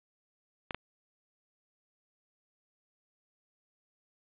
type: clicks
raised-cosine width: 0.3 ms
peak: -18 dBFS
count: 2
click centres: 0.708 / 0.746 s
effects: resampled to 8000 Hz + 9-bit